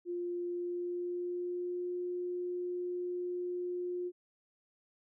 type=tone with pitch glide; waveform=sine; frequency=350.8 to 356.5 Hz; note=F4 to F4; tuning=+8 to +36 cents; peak=-34 dBFS; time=0.05-4.12 s; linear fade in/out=50 ms; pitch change=+28 cents; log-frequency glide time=0.48-1.93 s; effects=none